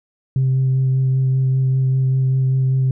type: tone with vibrato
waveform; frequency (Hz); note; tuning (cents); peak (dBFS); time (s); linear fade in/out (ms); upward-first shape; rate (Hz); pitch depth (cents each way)
sine; 131.6; C3; +10; -12; 0.36-2.91; 2; sine; 5.1; 11
effects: tanh soft clip ceiling -11 dBFS